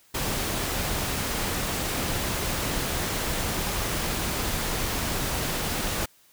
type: noise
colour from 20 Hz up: pink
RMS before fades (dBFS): -28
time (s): 0.14-6.06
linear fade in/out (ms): 10
effects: white hiss -59 dBFS RMS until 6.32 s